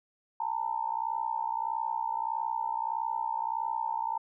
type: tone with amplitude modulation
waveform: sine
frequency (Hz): 902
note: A5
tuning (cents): +43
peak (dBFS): -25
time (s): 0.4-4.18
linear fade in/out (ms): 5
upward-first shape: sine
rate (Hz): 61.6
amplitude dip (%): 95
effects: none